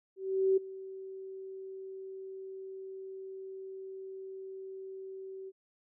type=tone with ADSR envelope; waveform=sine; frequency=382.8 Hz; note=G4; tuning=41 cents flat; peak=-22 dBFS; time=0.16-5.52 s; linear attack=410 ms; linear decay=11 ms; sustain=-19 dB; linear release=39 ms; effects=none